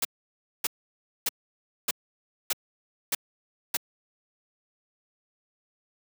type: noise bursts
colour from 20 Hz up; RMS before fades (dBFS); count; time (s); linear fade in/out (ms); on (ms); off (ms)
white; -26; 7; 0.02-3.77; 5; 30; 590
effects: high-pass 200 Hz 12 dB/octave